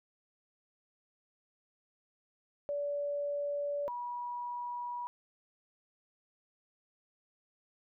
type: tone pair in turn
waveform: sine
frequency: 576 / 968.7 Hz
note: D5 / B5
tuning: -34 / -34 cents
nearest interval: major sixth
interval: 900 cents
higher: second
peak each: -32 / -36 dBFS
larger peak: first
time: 2.69-3.88 / 3.88-5.07 s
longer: neither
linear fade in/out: 0 ms
effects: none